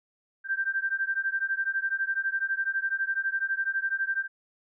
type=beating tone pair; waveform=sine; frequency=1568 / 1580 Hz; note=G6 / G6; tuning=0 / +13 cents; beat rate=12 Hz; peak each=-29 dBFS; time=0.44-4.28 s; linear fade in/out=50 ms; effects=none